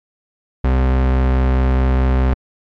40% pulse tone, 64.7 Hz, C2, 19 cents flat, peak -11 dBFS, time 0.64-2.34 s, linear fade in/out 5 ms, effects low-pass 2000 Hz 12 dB/octave + MP3 96 kbps

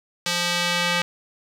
square tone with band-pass filter sweep, 175 Hz, F3, 4 cents sharp, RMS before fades -23 dBFS, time 0.26-1.02 s, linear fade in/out 2 ms, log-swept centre 4500 to 2700 Hz, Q 0.97, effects none

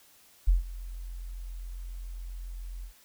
sine tone with ADSR envelope, 43.65 Hz, F1, in tune, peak -16 dBFS, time 0.47-2.93 s, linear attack 15 ms, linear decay 140 ms, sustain -20 dB, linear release 94 ms, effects white hiss -59 dBFS RMS until 3.04 s

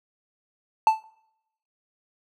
triangle tone with exponential decay, 880 Hz, A5, in tune, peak -9 dBFS, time 0.87-1.04 s, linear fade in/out 1 ms, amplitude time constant 36 ms, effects noise-tail reverb RT60 0.8 s tail -24 dB re dry

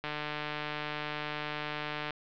click train, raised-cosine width 0.3 ms, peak -19 dBFS, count 311, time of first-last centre 0.04-2.107 s, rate 150 Hz, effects low-pass 4000 Hz 12 dB/octave

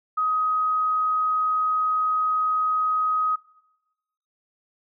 sine tone, 1259 Hz, D#6, 20 cents sharp, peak -20 dBFS, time 0.17-3.36 s, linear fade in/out 10 ms, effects noise-tail reverb RT60 1.0 s tail -21 dB re dry

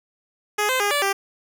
10% pulse tone with pitch steps, 417.7 / 516 / 408.4 / 579 / 393.5 Hz, G#4 / C5 / G#4 / D5 / G4, +10 / -24 / -29 / -25 / +7 cents, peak -11 dBFS, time 0.58-1.13 s, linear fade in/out 10 ms, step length 110 ms, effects none

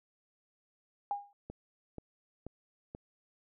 sine tone with exponential decay, 811 Hz, G#5, 41 cents flat, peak -28 dBFS, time 1.11-1.33 s, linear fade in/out 1 ms, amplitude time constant 47 ms
click train, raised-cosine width 2 ms, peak -29 dBFS, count 4, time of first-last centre 1.5-2.949 s, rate 2.07 Hz
effects none

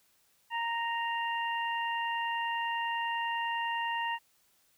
harmonic tone, 930 Hz, A#5, 4 cents flat, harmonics 1 / 2 / 3, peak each -32 / -36 / -38 dBFS, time 0.5-4.19 s, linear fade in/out 50 ms, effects white hiss -69 dBFS RMS until 4.77 s

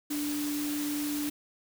sine tone in noise, 293.7 Hz, D4, in tune, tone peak -30 dBFS, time 0.1-1.3 s, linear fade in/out 10 ms, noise white, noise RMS -38 dBFS, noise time 0.1-1.3 s, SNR +5 dB, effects none

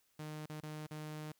sawtooth tone with dropouts, 153.2 Hz, D#3, 27 cents flat, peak -39 dBFS, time 0.19-1.32 s, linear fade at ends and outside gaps 5 ms, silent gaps 0.46-0.496 / 0.605-0.631 / 0.867-0.909 s, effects white hiss -75 dBFS RMS until 1.39 s

